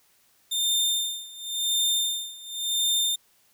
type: tone with tremolo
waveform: sawtooth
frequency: 3612 Hz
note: A7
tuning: 45 cents sharp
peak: -18 dBFS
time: 0.51-3.16 s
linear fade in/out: 10 ms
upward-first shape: sine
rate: 0.93 Hz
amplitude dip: 90%
effects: white hiss -63 dBFS RMS until 3.53 s